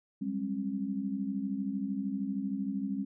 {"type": "tone cluster", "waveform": "sine", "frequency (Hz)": [190.3, 203.2, 269.9], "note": ["F#3", "G#3", "C#4"], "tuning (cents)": [49, -38, -46], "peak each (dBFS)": [-39, -34, -35], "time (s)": [0.21, 3.05], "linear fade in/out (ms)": 10, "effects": []}